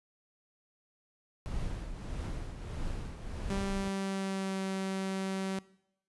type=noise with tremolo; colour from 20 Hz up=brown; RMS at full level=-35 dBFS; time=1.46-3.88 s; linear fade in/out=0 ms; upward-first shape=triangle; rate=1.6 Hz; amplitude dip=60%
type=tone with pitch glide; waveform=sawtooth; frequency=196 to 191.63 Hz; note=G3 to G3; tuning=0 to -39 cents; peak=-29 dBFS; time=3.5-5.59 s; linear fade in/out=2 ms; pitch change=-39 cents; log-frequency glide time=3.66-4.61 s
effects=noise-tail reverb RT60 0.8 s tail -21 dB re dry + resampled to 24000 Hz